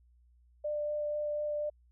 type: tone with vibrato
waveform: sine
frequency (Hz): 595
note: D5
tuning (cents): +22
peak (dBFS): -31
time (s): 0.64-1.7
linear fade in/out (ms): 10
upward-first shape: sine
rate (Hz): 4.1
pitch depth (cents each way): 8
effects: added 60 Hz sine -61 dBFS peak until 1.91 s